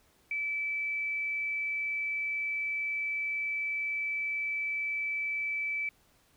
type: tone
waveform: sine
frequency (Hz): 2311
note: D7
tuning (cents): -28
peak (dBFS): -30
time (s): 0.31-5.89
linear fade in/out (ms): 2
effects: pink hiss -66 dBFS RMS until 6.36 s